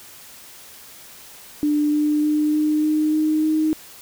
sine tone with pitch steps, 296.9 / 299.3 / 301.7 / 304.2 / 306.7 / 309.2 / 311.7 Hz, D4 / D4 / D4 / D#4 / D#4 / D#4 / D#4, +19 / +33 / +47 / -39 / -25 / -11 / +3 cents, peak -16 dBFS, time 1.63-3.73 s, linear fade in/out 0 ms, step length 300 ms, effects white hiss -43 dBFS RMS until 4.01 s

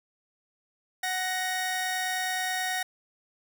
sawtooth tone pair together, 742 / 1869.7 Hz, F#5 / A#6, +5 / +5 cents, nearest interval octave + major third, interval 1600 cents, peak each -27 dBFS, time 1.03-2.83 s, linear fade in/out 5 ms, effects none

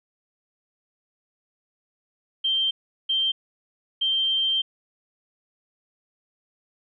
sine tone bursts at uneven times, 3146 Hz, G7, 6 cents sharp, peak -20 dBFS, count 3, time 2.44-2.71 / 3.09-3.32 / 4.01-4.62 s, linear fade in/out 10 ms, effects none

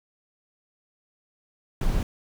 brown noise, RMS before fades -23 dBFS, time 1.81-2.03 s, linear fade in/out 2 ms, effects none

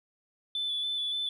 sine tone with vibrato, 3485 Hz, A7, 17 cents flat, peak -28 dBFS, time 0.55-1.29 s, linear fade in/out 2 ms, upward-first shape square, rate 3.5 Hz, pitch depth 16 cents each way, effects tanh soft clip ceiling -25 dBFS

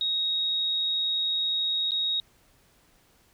sine tone with dropouts, 3769 Hz, A#7, 18 cents sharp, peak -24 dBFS, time 0.01-2.2 s, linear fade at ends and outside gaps 1 ms, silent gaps 1.909-1.918 s, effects pink hiss -62 dBFS RMS until 3.33 s

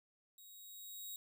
5% pulse tone with level ramp, 3800 Hz, A#7, 33 cents sharp, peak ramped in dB -49 to -36 dBFS, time 0.38-1.16 s, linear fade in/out 2 ms, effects none

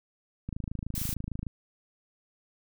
click train, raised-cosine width 5 ms, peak -22 dBFS, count 27, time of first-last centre 0.49-1.467 s, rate 26.6 Hz
blue noise, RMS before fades -35 dBFS, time 0.95-1.14 s, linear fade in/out 2 ms
effects none

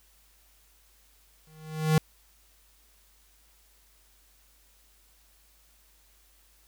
square tone with exponential growth, 156.4 Hz, D#3, 9 cents sharp, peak -18 dBFS, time 1.47-1.98 s, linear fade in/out 2 ms, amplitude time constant 110 ms, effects added 50 Hz sine -63 dBFS peak until 6.67 s + white hiss -63 dBFS RMS until 6.67 s

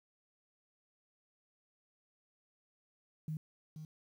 sine tone with echo, 155.56 Hz, D#3, in tune, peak -36 dBFS, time 3.28-3.37 s, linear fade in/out 2 ms, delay 480 ms, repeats 1, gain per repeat -8 dB, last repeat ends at 3.85 s, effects 11-bit

